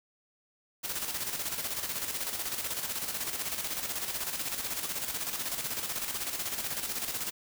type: noise with tremolo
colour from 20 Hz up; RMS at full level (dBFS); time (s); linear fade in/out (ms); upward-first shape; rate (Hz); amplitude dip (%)
white; -33; 0.83-7.31; 20; square; 16; 50
effects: none